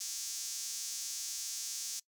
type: tone with high-pass filter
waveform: sawtooth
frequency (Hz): 227.7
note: A#3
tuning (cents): -40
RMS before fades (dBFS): -40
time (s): 0-2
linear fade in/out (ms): 10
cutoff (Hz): 6000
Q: 2.7
effects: noise-tail reverb RT60 0.1 s tail -21 dB re dry